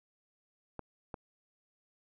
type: clicks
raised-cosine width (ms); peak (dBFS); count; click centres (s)
1; -26; 2; 0.793 / 1.142
effects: none